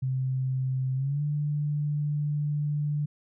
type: tone with pitch glide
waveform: sine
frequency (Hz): 130.81 to 147.68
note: C3 to D3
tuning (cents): 0 to +10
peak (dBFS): -25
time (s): 0.02-3.06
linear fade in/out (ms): 10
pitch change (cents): +210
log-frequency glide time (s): 0.95-1.22
effects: none